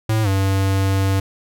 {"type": "tone with pitch glide", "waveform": "square", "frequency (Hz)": [110, 96.87], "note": ["A2", "G2"], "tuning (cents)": [0, -20], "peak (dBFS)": -16, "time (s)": [0.09, 1.2], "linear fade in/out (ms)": 5, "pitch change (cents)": -220, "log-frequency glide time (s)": [0.23, 0.28], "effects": []}